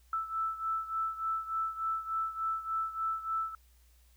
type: beating tone pair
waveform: sine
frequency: 1318.5 / 1321.9 Hz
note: E6 / E6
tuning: 0 / +4 cents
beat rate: 3.4 Hz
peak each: -33 / -37 dBFS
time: 0.13-3.55 s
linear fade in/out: 2 ms
effects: added 60 Hz sine -60 dBFS peak until 4.16 s + white hiss -69 dBFS RMS until 4.16 s